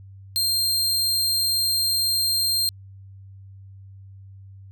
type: tone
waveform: sawtooth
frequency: 4186 Hz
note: C8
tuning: in tune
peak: -17 dBFS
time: 0.36-2.69 s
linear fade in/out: 0 ms
effects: added 97 Hz sine -41 dBFS peak until 4.71 s